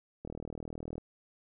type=click train; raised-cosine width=2 ms; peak=-27 dBFS; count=30; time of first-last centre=0.25-0.98 s; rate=39.7 Hz; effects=none